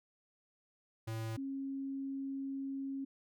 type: tone pair in turn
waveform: square / sine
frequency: 112 / 272 Hz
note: A2 / C#4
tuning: +31 / -33 cents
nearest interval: octave + minor third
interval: 1536 cents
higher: second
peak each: -38 / -37 dBFS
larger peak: second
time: 1.07-1.37 / 1.37-3.05 s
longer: second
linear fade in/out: 10 ms
effects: none